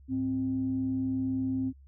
sine tone pair together, 104.17 / 262.5 Hz, G#2 / C4, +6 / +6 cents, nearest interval octave + major third, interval 1600 cents, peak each -36 / -27 dBFS, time 0.08-1.73 s, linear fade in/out 50 ms, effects tanh soft clip ceiling -20 dBFS + added 68 Hz sine -51 dBFS peak until 1.87 s

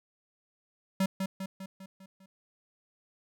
square tone with echo, 191.3 Hz, G3, 42 cents flat, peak -25 dBFS, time 1-1.06 s, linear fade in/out 5 ms, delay 200 ms, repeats 6, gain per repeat -5 dB, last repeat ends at 2.26 s, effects none

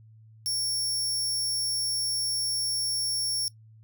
25% pulse tone, 5480 Hz, F8, 34 cents flat, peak -22 dBFS, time 0.46-3.48 s, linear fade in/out 0 ms, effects noise-tail reverb RT60 0.1 s tail -20 dB re dry + added 110 Hz sine -50 dBFS peak until 3.83 s

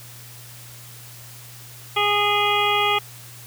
harmonic tone, 412.5 Hz, G#4, 12 cents flat, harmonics 1 / 2 / 3 / 5 / 6 / 7 / 8, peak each -26 / -23 / -23 / -26 / -26 / -28 / -25 dBFS, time 1.96-2.99 s, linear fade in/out 10 ms, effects added 120 Hz sine -43 dBFS peak until 3.46 s + white hiss -43 dBFS RMS until 3.46 s

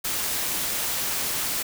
white noise, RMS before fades -27 dBFS, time 0.04-1.63 s, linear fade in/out 10 ms, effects none

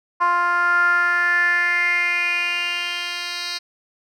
10% pulse tone with band-pass filter sweep, 350 Hz, F4, 4 cents sharp, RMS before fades -20 dBFS, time 0.2-3.59 s, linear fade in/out 20 ms, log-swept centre 1100 to 4000 Hz, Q 6.1, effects none

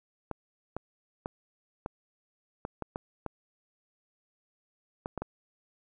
clicks, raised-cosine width 1 ms, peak -20 dBFS, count 11, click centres 0.313 / 0.766 / 1.259 / 1.861 / 2.651 / 2.823 / 2.959 / 3.263 / 5.059 / 5.177 / 5.22 s, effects none

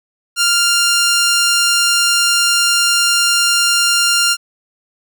10% pulse tone, 1395 Hz, F6, 2 cents flat, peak -3 dBFS, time 0.36-4.37 s, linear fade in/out 50 ms, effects none

